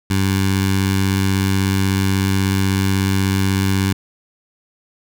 15% pulse tone with notch filter, 96.3 Hz, G2, 30 cents flat, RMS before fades -17 dBFS, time 0.1-3.93 s, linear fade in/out 5 ms, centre 580 Hz, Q 0.54, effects none

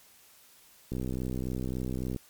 click train, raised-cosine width 3 ms, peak -21 dBFS, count 80, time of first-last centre 0.92-2.162 s, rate 63.6 Hz, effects white hiss -58 dBFS RMS until 2.29 s + MP3 96 kbps

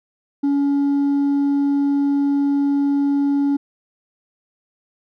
triangle tone with hard clipping, 282.1 Hz, C#4, 30 cents sharp, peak -14 dBFS, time 0.43-3.57 s, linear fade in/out 10 ms, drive 1 dB, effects none

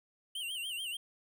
square tone with vibrato, 2960 Hz, F#7, in tune, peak -37 dBFS, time 0.35-0.97 s, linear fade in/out 5 ms, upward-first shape sine, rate 6.9 Hz, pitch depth 140 cents each way, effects 12-bit

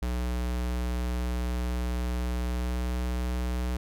square tone with pitch glide, 61 to 61.5 Hz, B1 to B1, -21 to -7 cents, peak -28 dBFS, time 0.02-3.77 s, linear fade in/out 5 ms, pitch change +14 cents, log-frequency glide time 2.53-2.81 s, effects none

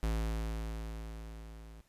square tone with level ramp, 55 Hz, A1, in tune, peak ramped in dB -30 to -50 dBFS, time 0.03-1.81 s, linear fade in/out 0 ms, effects pink hiss -71 dBFS RMS until 1.88 s + resampled to 32000 Hz

